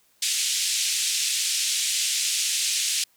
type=band-pass noise; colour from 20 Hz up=white; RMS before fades=-25 dBFS; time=0.22-3.04 s; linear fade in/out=5 ms; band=2500 to 8700 Hz; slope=24 dB/octave; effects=white hiss -63 dBFS RMS until 3.16 s